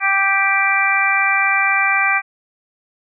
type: harmonic tone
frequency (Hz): 392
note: G4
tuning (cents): 0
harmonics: 2 / 3 / 4 / 5 / 6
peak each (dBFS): -22 / -21 / -20 / -20 / -17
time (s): 0-2.22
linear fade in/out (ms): 50
effects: none